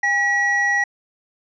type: tone pair together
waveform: triangle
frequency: 809 / 1922.7 Hz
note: G#5 / B6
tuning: -46 / -47 cents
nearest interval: octave + minor third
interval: 1499 cents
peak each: -22 / -15 dBFS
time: 0.03-0.84 s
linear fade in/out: 5 ms
effects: resampled to 16000 Hz